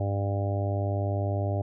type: harmonic tone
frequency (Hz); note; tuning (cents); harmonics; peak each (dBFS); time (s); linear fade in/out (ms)
100; G2; +35; 1 / 2 / 3 / 4 / 5 / 6 / 7 / 8; -26 / -41 / -37 / -38 / -43 / -34 / -38 / -42; 0-1.62; 5
effects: none